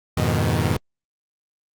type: chord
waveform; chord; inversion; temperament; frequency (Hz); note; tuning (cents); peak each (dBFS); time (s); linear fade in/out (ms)
sawtooth; F half-diminished seventh; none; equal with one note detuned; 87.31 / 103.83 / 122.33 / 155.56; F2 / Ab2 / Cb3 / Eb3; 0 / 0 / -16 / 0; -20; 0.17-0.77; 5
effects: Opus 48 kbps